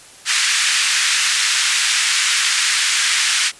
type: band-pass noise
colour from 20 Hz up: pink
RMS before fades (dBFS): -17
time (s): 0.25-3.52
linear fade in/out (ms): 50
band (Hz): 1600 to 9100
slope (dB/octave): 24
effects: white hiss -42 dBFS RMS until 3.59 s + resampled to 24000 Hz